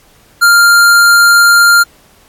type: tone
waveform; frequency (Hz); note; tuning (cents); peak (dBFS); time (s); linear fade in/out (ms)
square; 1396.9; F6; 0; -4; 0.41-1.84; 20
effects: pink hiss -46 dBFS RMS until 2.28 s + AAC 64 kbps